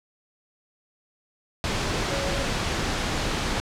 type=tone in noise; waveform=sine; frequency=554.4 Hz; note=C#5; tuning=in tune; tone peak=-31 dBFS; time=2.11-2.45 s; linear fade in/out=0 ms; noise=pink; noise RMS=-26 dBFS; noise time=1.64-3.6 s; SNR=-8 dB; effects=low-pass 6000 Hz 12 dB/octave